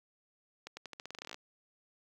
accelerating click train, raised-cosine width 0.2 ms, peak -26 dBFS, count 16, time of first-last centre 0.67-1.344 s, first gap 100 ms, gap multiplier 0.87, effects high-pass 200 Hz 12 dB/octave + 10-bit

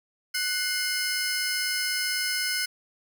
sawtooth tone cluster, 1488 / 2118 / 5180 Hz, F#6 / C7 / E8, +9 / +21 / -31 cents, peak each -27 dBFS, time 0.34-2.66 s, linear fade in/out 10 ms, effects none

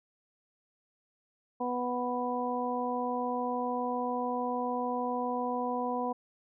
harmonic tone, 246.9 Hz, B3, in tune, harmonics 1 / 2 / 3 / 4, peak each -35 / -35 / -35 / -35 dBFS, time 1.6-6.13 s, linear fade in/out 10 ms, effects none

